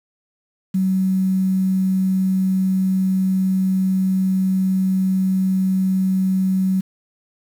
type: tone with quantisation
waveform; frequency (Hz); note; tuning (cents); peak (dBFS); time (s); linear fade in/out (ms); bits
sine; 188.8; F#3; +35; -15; 0.74-6.81; 10; 7
effects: none